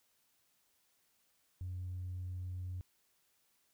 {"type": "tone with tanh clipping", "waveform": "triangle", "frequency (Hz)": 90.8, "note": "F#2", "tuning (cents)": -32, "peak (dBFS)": -39, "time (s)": [1.61, 2.81], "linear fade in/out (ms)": 0, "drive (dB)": 5, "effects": ["white hiss -75 dBFS RMS until 3.73 s"]}